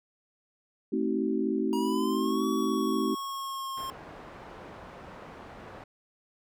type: chord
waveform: sine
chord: A diminished seventh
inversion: none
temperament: just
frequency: 220 / 264 / 316.8 / 380.2 Hz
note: A3 / C4 / Eb4 / Gb4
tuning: 0 / +16 / +31 / +47 cents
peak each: -31 dBFS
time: 0.92-3.15 s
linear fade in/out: 10 ms
type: exponential two-way sweep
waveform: square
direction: up then down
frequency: 948 to 1133 to 1068 Hz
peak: -34 dBFS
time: 1.73-3.9 s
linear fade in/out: 0 ms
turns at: 2.46 s
type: low-pass noise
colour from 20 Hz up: white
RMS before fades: -46 dBFS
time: 3.77-5.84 s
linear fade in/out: 5 ms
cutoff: 1000 Hz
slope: 12 dB/octave
effects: none